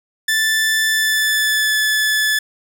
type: tone with pitch glide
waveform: sawtooth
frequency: 1760 to 1729.8 Hz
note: A6 to A6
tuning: 0 to -30 cents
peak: -11 dBFS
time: 0.28-2.39 s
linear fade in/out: 5 ms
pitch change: -30 cents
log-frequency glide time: 0.89-1.75 s
effects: none